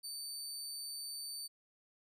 25% pulse tone, 4572 Hz, D8, 47 cents flat, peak -37 dBFS, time 0.03-1.48 s, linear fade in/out 20 ms, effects none

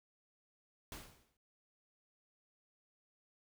pink noise with exponential decay, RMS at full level -45 dBFS, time 0.92-1.37 s, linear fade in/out 2 ms, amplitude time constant 97 ms, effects none

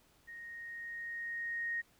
sine tone with level ramp, 1864.7 Hz, A#6, in tune, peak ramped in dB -46 to -33 dBFS, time 0.27-1.82 s, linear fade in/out 20 ms, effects pink hiss -68 dBFS RMS until 1.99 s

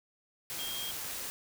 sine tone in noise, 3228 Hz, G#7, 50 cents flat, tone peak -38 dBFS, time 0.59-0.91 s, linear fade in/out 0 ms, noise white, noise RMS -39 dBFS, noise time 0.5-1.3 s, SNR -2 dB, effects none

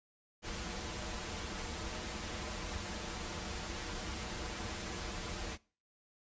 pink noise with comb filter, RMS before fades -41 dBFS, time 0.42-5.58 s, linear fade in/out 50 ms, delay 7.4 ms, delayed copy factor -0.65, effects noise-tail reverb RT60 0.4 s tail -23 dB re dry + resampled to 16000 Hz

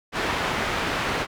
white low-pass noise, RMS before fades -26 dBFS, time 0.12-1.27 s, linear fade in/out 50 ms, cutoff 2000 Hz, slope 12 dB/octave, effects none

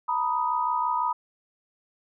sine tone cluster, 913 / 979 / 1246 Hz, A#5 / B5 / D#6, -36 / -15 / +2 cents, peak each -30 / -25 / -29 dBFS, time 0.08-1.13 s, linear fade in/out 10 ms, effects none

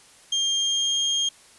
35% pulse tone with pitch glide, 3200 to 3222 Hz, G7 to G7, +35 to +47 cents, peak -19 dBFS, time 0.32-1.29 s, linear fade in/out 5 ms, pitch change +12 cents, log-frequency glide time 0.54-0.98 s, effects white hiss -52 dBFS RMS until 1.58 s + resampled to 24000 Hz

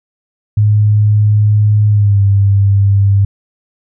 sine tone with pitch glide, 105.3 to 99.45 Hz, G#2 to G2, +24 to +25 cents, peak -6 dBFS, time 0.57-3.25 s, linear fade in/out 5 ms, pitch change -99 cents, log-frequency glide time 1.88-2.22 s, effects none

